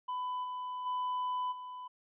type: tone with level steps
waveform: triangle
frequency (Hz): 1000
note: B5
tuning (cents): +21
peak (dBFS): -32 / -35 / -30 / -40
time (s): 0.08-1.88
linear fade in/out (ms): 10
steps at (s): 0.43 / 0.85 / 1.51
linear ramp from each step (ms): 20
effects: resampled to 8000 Hz